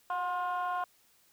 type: tone cluster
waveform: sine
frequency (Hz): 722 / 1059 / 1430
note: F#5 / C6 / F6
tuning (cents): -43 / +21 / +41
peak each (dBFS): -32 / -32 / -38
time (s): 0.1-0.84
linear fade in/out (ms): 2
effects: tanh soft clip ceiling -26 dBFS + white hiss -66 dBFS RMS until 1.32 s